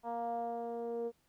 10% pulse tone with low-pass filter sweep, 234.2 Hz, A#3, 8 cents sharp, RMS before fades -38 dBFS, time 0.03-1.12 s, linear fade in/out 50 ms, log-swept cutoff 830 to 470 Hz, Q 4.6, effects pink hiss -74 dBFS RMS until 1.28 s

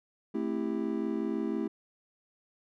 triangle chord, A minor seventh, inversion none, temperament just, 220 / 264 / 330 / 396 Hz, A3 / C4 / E4 / G4, 0 / +16 / +2 / +18 cents, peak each -32 / -34 / -32 / -35 dBFS, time 0.34-1.68 s, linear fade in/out 10 ms, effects none

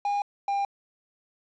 triangle tone pair in turn, 813 / 799 Hz, G#5 / G5, -37 / +33 cents, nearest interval unison, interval 30 cents, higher first, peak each -22 dBFS, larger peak neither, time 0.05-0.22 / 0.48-0.65 s, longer neither, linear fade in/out 2 ms, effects resampled to 16000 Hz + 9-bit

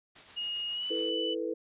white noise with tremolo, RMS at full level -49 dBFS, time 0.15-1.1 s, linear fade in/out 10 ms, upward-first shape sine, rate 7.4 Hz, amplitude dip 40%
sine tone with pitch glide, 2866 to 2984 Hz, F7 to F#7, +44 to +14 cents, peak -32 dBFS, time 0.36-1.35 s, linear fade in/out 20 ms, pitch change +70 cents, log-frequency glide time 0.72-0.87 s
sine chord, E suspended fourth, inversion none, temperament equal, 329.6 / 440 / 493.9 Hz, E4 / A4 / B4, 0 / 0 / 0 cents, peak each -35 / -35 / -35 dBFS, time 0.9-1.54 s, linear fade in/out 10 ms
effects resampled to 8000 Hz

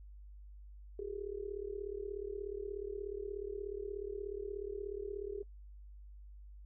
sine tone with amplitude modulation, 403.5 Hz, G#4, 50 cents flat, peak -35 dBFS, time 0.99-5.43 s, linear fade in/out 2 ms, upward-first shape sine, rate 36.7 Hz, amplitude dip 95%, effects noise-tail reverb RT60 0.1 s tail -24 dB re dry + added 50 Hz sine -50 dBFS peak until 6.65 s

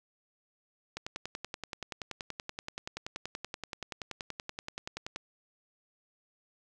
click train, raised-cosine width 0.2 ms, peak -20 dBFS, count 45, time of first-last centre 0.97-5.16 s, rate 10.5 Hz, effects none

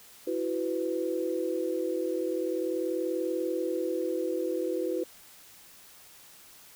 sine chord, E suspended second, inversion none, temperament equal with one note detuned, 329.6 / 370 / 500.2 Hz, E4 / F#4 / B4, 0 / 0 / +22 cents, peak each -32 dBFS, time 0.27-5.04 s, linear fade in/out 5 ms, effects white hiss -53 dBFS RMS until 6.75 s

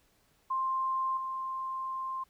sine tone with level steps, 1052 Hz, C6, 9 cents sharp, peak -28 / -33 dBFS, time 0.5-2.24 s, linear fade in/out 10 ms, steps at 1.17 s, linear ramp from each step 2 ms, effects pink hiss -69 dBFS RMS until 2.29 s

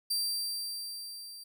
sawtooth tone with level ramp, 4700 Hz, D8, 1 cent sharp, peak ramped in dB -25 to -42 dBFS, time 0.1-1.44 s, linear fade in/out 10 ms, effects none

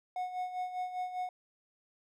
triangle tone with tremolo, 731 Hz, F#5, 21 cents flat, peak -30 dBFS, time 0.16-1.29 s, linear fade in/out 2 ms, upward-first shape sine, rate 5 Hz, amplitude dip 65%, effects none

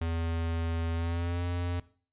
square tone with pitch glide, 82.9 to 87.73 Hz, E2 to F2, +10 to +8 cents, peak -30 dBFS, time 0.01-1.8 s, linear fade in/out 5 ms, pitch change +98 cents, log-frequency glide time 0.93-1.44 s, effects noise-tail reverb RT60 0.4 s tail -17 dB re dry + resampled to 8000 Hz

